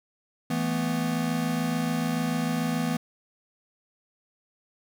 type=chord; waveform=square; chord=E suspended fourth; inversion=none; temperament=equal; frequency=164.81 / 220 / 246.9 Hz; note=E3 / A3 / B3; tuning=0 / 0 / 0 cents; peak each=-30 / -32 / -29 dBFS; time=0.5-2.97 s; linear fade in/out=5 ms; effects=none

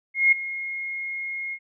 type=tone with ADSR envelope; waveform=sine; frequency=2150 Hz; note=C7; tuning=47 cents sharp; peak=-12 dBFS; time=0.14-1.59 s; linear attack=180 ms; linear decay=10 ms; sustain=-16 dB; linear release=62 ms; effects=none

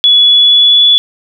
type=tone with pitch glide; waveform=sine; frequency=3401 to 3427 Hz; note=G#7 to A7; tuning=+40 to -46 cents; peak=-3 dBFS; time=0.04-0.98 s; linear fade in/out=0 ms; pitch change=+14 cents; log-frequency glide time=0.18-0.87 s; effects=none

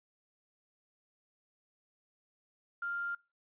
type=tone with quantisation; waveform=sine; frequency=1396.9 Hz; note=F6; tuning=in tune; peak=-34 dBFS; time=2.82-3.15 s; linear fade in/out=5 ms; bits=10; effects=noise-tail reverb RT60 0.3 s tail -24 dB re dry + resampled to 8000 Hz

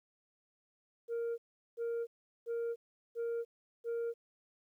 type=tone bursts; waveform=sine; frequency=466.2 Hz; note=A#4; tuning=in tune; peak=-31 dBFS; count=5; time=1.08-4.14 s; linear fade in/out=50 ms; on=300 ms; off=390 ms; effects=tanh soft clip ceiling -33 dBFS + 12-bit

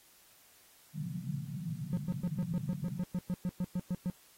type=band-pass noise; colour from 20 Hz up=white; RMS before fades=-39 dBFS; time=0.93-3.03 s; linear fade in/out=50 ms; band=130 to 180 Hz; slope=48 dB/octave
type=tone bursts; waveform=triangle; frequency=180.2 Hz; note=F#3; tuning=45 cents flat; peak=-28 dBFS; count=15; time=1.93-4.1 s; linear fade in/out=0 ms; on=42 ms; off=110 ms
effects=white hiss -62 dBFS RMS until 4.37 s + AAC 48 kbps

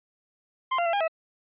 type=tone with pitch steps; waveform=40% pulse; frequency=1047 / 691 / 674 / 809 / 648 Hz; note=C6 / F5 / E5 / G#5 / E5; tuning=+1 / -19 / +38 / -46 / -30 cents; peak=-22 dBFS; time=0.71-1.08 s; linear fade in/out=10 ms; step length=74 ms; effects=resampled to 8000 Hz

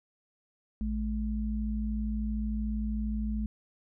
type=tone pair together; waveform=sine; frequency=56.54 / 213.7 Hz; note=A1 / G#3; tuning=+48 / +50 cents; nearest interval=octave + major seventh; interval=2302 cents; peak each=-31 / -32 dBFS; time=0.81-3.46 s; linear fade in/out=0 ms; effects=none

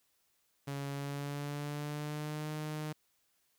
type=tone with pitch glide; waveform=sawtooth; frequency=140.3 to 153 Hz; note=C#3 to D#3; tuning=+21 to -29 cents; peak=-33 dBFS; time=0.67-2.93 s; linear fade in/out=10 ms; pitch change=+150 cents; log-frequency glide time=0.92-2.51 s; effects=white hiss -75 dBFS RMS until 3.58 s

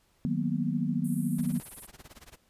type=chord; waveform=sine; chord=B major seventh; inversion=first; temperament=equal; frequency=155.56 / 185 / 233.1 / 246.9 Hz; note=D#3 / F#3 / A#3 / B3; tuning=0 / 0 / 0 / 0 cents; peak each=-32 dBFS; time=0.25-1.6 s; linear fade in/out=0 ms
type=band-pass noise; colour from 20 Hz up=white; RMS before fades=-49 dBFS; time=1.04-1.87 s; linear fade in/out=10 ms; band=8900 to 12000 Hz; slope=48 dB/octave
type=noise with tremolo; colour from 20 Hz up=pink; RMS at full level=-48 dBFS; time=1.38-2.37 s; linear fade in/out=5 ms; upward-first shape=sine; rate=18 Hz; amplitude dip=100%
effects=pink hiss -68 dBFS RMS until 2.49 s + resampled to 32000 Hz

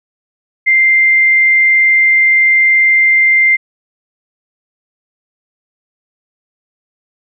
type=tone; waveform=sine; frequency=2093 Hz; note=C7; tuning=in tune; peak=-6 dBFS; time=0.66-3.57 s; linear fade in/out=20 ms; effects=none

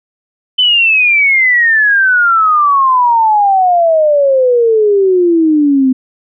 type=exponential sweep; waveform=sine; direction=down; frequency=3053 to 255.2 Hz; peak=-6 dBFS; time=0.58-5.93 s; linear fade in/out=10 ms; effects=none

